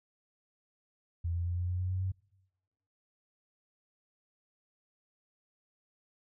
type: tone with pitch steps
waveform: sine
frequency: 84.9 / 86.18 / 87.49 / 88.81 / 90.16 / 91.52 / 92.91 / 94.31 Hz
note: F2 / F2 / F2 / F2 / F#2 / F#2 / F#2 / F#2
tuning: -48 / -22 / +4 / +30 / -44 / -18 / +8 / +34 cents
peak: -30 dBFS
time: 1.24-2.12 s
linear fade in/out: 10 ms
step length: 110 ms
effects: noise-tail reverb RT60 1.0 s tail -25 dB re dry